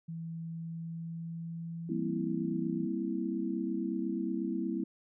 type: tone with pitch glide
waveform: sine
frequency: 164.81 to 168.08 Hz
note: E3 to E3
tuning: 0 to +34 cents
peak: -37 dBFS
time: 0.08-2.86 s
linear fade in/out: 10 ms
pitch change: +34 cents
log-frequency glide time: 0.47-2.52 s
type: chord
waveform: sine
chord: C dominant seventh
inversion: second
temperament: equal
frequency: 196 / 233.1 / 261.6 / 329.6 Hz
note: G3 / Bb3 / C4 / E4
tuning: 0 / 0 / 0 / 0 cents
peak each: -37 / -37 / -38 / -35 dBFS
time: 1.89-4.84 s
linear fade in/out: 5 ms
effects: none